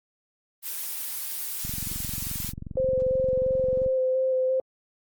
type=noise; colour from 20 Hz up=blue; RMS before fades=-32 dBFS; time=0.62-2.53 s; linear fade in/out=50 ms
type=click train; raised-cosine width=5 ms; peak=-23 dBFS; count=51; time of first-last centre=1.65-3.862 s; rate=22.6 Hz
type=tone with vibrato; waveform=sine; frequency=519 Hz; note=C5; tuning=14 cents flat; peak=-21 dBFS; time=2.77-4.6 s; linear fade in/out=2 ms; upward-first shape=square; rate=2.9 Hz; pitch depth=11 cents each way
effects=Opus 24 kbps